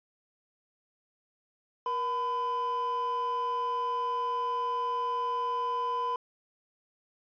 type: tone pair together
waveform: triangle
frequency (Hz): 475.9 / 1006.5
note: A#4 / B5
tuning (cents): +36 / +33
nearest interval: octave + minor second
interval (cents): 1297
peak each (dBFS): -34 / -26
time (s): 1.86-6.16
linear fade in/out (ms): 2
effects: tanh soft clip ceiling -22 dBFS + resampled to 11025 Hz